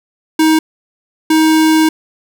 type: tone bursts at uneven times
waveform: square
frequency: 315.8 Hz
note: D#4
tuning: 26 cents sharp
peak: -8 dBFS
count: 2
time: 0.39-0.59 / 1.3-1.89 s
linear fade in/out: 5 ms
effects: none